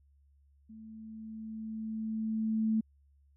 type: tone with level ramp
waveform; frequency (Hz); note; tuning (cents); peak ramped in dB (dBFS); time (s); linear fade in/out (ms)
sine; 220; A3; 0; -47 to -25; 0.69-2.81; 10
effects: added 70 Hz sine -62 dBFS peak until 3.36 s